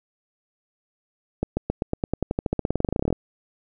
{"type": "accelerating click train", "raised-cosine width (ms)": 2, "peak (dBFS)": -9, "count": 27, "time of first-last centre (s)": [1.43, 3.127], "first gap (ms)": 140, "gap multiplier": 0.93, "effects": []}